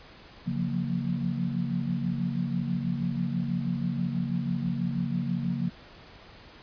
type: chord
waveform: sine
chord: Gb major seventh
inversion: second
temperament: equal with one note detuned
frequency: 138.59 / 174.61 / 180.77 / 233.1 Hz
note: Db3 / F3 / Gb3 / Bb3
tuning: 0 / 0 / -40 / 0 cents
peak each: -32 dBFS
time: 0.46-5.7 s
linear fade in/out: 20 ms
effects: pink hiss -50 dBFS RMS until 6.62 s + resampled to 11025 Hz